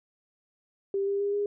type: tone with pitch steps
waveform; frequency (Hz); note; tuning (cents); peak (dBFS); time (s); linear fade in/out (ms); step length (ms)
sine; 394.4 / 399.2 / 404.1 / 409; G4 / G4 / G#4 / G#4; +11 / +32 / -47 / -26; -25; 0.94-1.46; 2; 130
effects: none